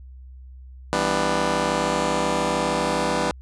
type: chord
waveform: 10% pulse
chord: E minor seventh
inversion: none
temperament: just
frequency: 164.81 / 197.78 / 247.2 / 296.7 Hz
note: E3 / G3 / B3 / D4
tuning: 0 / +16 / +2 / +18 cents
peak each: -19 dBFS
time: 0.93-3.31 s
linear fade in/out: 0 ms
effects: added 64 Hz sine -39 dBFS peak until 3.41 s + resampled to 22050 Hz